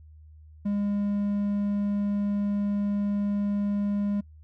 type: tone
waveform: triangle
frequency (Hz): 203.5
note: G#3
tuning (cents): -35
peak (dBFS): -22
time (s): 0.65-4.21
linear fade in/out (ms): 10
effects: noise-tail reverb RT60 0.1 s tail -24 dB re dry + added 77 Hz sine -47 dBFS peak until 4.43 s